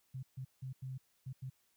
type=tone bursts at uneven times; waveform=sine; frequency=130.81 Hz; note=C3; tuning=in tune; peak=-40 dBFS; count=6; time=0.14-0.23 / 0.37-0.45 / 0.62-0.73 / 0.82-0.98 / 1.26-1.33 / 1.42-1.5 s; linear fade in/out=10 ms; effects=white hiss -75 dBFS RMS until 1.76 s